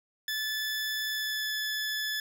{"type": "tone with pitch glide", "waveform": "20% pulse", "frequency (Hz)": [1738, 1726], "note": ["A6", "A6"], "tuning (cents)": [-22, -34], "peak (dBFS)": -25, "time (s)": [0.28, 2.2], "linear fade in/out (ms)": 2, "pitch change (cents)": -12, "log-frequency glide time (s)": [1.08, 1.52], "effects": []}